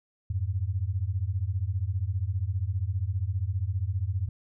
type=beating tone pair; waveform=sine; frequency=87.31 / 102.31 Hz; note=F2 / G#2; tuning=0 / -25 cents; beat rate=15 Hz; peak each=-29 dBFS; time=0.3-4.29 s; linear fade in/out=5 ms; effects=none